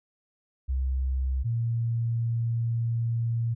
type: tone pair in turn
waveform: sine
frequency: 65.41 / 116.11 Hz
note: C2 / A#2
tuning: 0 / -6 cents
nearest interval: minor seventh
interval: 994 cents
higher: second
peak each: -24 dBFS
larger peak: neither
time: 0.68-1.44 / 1.44-3.55 s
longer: second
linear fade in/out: 20 ms
effects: none